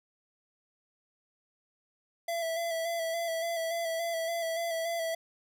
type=tone with vibrato; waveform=square; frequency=666 Hz; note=E5; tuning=18 cents sharp; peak=-31 dBFS; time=2.28-5.15 s; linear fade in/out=5 ms; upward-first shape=square; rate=3.5 Hz; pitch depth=27 cents each way; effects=none